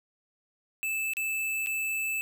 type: tone with dropouts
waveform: square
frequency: 2629 Hz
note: E7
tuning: 5 cents flat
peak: -29 dBFS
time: 0.83-2.21 s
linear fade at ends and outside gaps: 0 ms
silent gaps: 1.135-1.169 / 1.662-1.67 s
effects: none